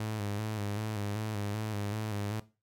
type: tone with vibrato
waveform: sawtooth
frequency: 105.3 Hz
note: G#2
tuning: 24 cents sharp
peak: -29 dBFS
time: 0-2.4 s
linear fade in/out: 5 ms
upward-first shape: square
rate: 2.6 Hz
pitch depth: 52 cents each way
effects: noise-tail reverb RT60 0.3 s tail -17 dB re dry

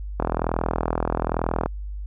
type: click train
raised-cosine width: 1 ms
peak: -8 dBFS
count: 61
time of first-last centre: 0.2-1.66 s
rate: 41.1 Hz
effects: added 50 Hz sine -29 dBFS peak until 2.06 s

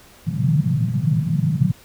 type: band-pass noise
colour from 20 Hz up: white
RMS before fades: -19 dBFS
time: 0.26-1.72 s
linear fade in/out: 10 ms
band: 120 to 170 Hz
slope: 48 dB/octave
effects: pink hiss -48 dBFS RMS until 1.84 s

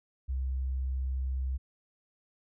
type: tone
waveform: sine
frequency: 65.3 Hz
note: C2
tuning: 3 cents flat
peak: -29 dBFS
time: 0.28-1.58 s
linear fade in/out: 20 ms
effects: none

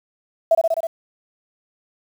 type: tone with echo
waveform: sine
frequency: 659.3 Hz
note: E5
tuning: in tune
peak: -10 dBFS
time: 0.51-0.55 s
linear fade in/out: 5 ms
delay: 64 ms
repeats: 5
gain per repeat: -2 dB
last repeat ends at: 0.87 s
effects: 7-bit

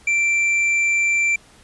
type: tone with tanh clipping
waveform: sine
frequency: 2349 Hz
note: D7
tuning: in tune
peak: -17 dBFS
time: 0.07-1.36 s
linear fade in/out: 5 ms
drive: 7 dB
effects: pink hiss -50 dBFS RMS until 1.63 s + resampled to 24000 Hz

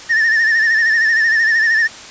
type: tone with vibrato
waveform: triangle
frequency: 1799 Hz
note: A6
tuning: 38 cents sharp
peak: -9 dBFS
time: 0.09-1.88 s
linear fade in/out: 20 ms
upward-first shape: sine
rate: 13 Hz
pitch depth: 68 cents each way
effects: white hiss -34 dBFS RMS until 2.1 s + resampled to 16000 Hz

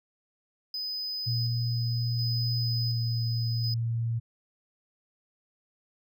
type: tone with tremolo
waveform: triangle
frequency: 5010 Hz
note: D#8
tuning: 11 cents sharp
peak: -30 dBFS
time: 0.74-3.74 s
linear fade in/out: 2 ms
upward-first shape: square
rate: 0.69 Hz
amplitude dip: 40%
type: tone with pitch glide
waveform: sine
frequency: 117.7 to 115.61 Hz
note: A#2 to A#2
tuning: +17 to -14 cents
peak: -26 dBFS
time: 1.26-4.2 s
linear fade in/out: 20 ms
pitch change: -31 cents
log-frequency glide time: 2.57-3.17 s
effects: none

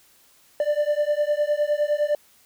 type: beating tone pair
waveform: triangle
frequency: 587.3 / 597.1 Hz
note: D5 / D5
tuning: 0 / +29 cents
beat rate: 9.8 Hz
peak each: -21 dBFS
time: 0.6-2.15 s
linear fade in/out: 2 ms
effects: white hiss -57 dBFS RMS until 2.45 s

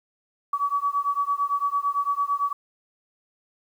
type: beating tone pair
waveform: sine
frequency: 1135 / 1143.9 Hz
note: C#6 / D6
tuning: +41 / -46 cents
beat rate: 8.9 Hz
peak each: -25 dBFS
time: 0.53-2.53 s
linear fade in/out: 5 ms
effects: 9-bit

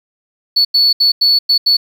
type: tone bursts at uneven times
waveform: sine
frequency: 4435 Hz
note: C#8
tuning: in tune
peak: -6 dBFS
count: 6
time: 0.56-0.65 / 0.74-0.93 / 1-1.12 / 1.21-1.39 / 1.49-1.58 / 1.66-1.77 s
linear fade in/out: 10 ms
effects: tanh soft clip ceiling -5 dBFS + 7-bit

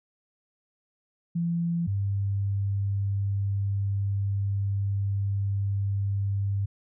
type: tone pair in turn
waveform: sine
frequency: 170 / 99.38 Hz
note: F3 / G2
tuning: -46 / +24 cents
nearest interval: major sixth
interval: 930 cents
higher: first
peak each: -24 dBFS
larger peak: neither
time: 1.35-1.87 / 1.87-6.66 s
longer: second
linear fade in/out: 10 ms
effects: none

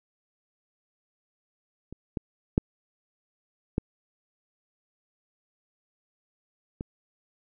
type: clicks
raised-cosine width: 3 ms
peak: -27 / -16 / -7 / -11 / -20 dBFS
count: 5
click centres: 1.926 / 2.172 / 2.579 / 3.781 / 6.809 s
effects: none

